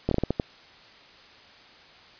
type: slowing click train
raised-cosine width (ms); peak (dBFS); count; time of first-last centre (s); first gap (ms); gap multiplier
2; -10; 7; 0.09-0.398; 23; 1.32
effects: white hiss -51 dBFS RMS until 2.19 s + resampled to 11025 Hz